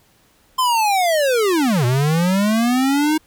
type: linear two-way sweep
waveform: square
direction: down then up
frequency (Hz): 1046.5 to 118.3 to 315.7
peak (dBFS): -15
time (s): 0.58-3.18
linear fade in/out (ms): 10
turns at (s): 1.85
effects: pink hiss -56 dBFS RMS until 3.26 s